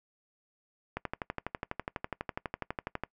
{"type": "click train", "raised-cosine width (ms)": 0.5, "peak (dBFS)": -18, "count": 26, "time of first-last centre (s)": [0.97, 3.036], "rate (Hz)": 12.1, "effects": ["noise-tail reverb RT60 0.1 s tail -23 dB re dry"]}